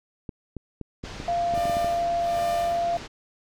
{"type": "clicks", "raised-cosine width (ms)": 3, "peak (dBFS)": -21, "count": 11, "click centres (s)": [0.292, 0.567, 0.813, 1.039, 1.201, 1.538, 1.577, 1.655, 1.697, 1.769, 1.845]}
{"type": "low-pass noise", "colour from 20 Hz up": "pink", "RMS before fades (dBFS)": -39, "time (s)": [1.03, 3.08], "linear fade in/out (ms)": 20, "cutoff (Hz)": 6100, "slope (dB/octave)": 24}
{"type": "tone with pitch glide", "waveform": "sine", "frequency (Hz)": [692, 687.6], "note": ["F5", "F5"], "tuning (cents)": [-16, -27], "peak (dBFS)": -22, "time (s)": [1.28, 2.97], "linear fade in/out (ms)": 2, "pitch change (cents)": -11, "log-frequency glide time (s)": [1.39, 1.79]}
{"type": "tone with tremolo", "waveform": "sawtooth", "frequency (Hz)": 597, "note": "D5", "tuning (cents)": 28, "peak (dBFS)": -28, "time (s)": [1.54, 2.99], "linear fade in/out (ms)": 5, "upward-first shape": "sine", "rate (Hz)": 1.3, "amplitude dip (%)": 95}
{"effects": []}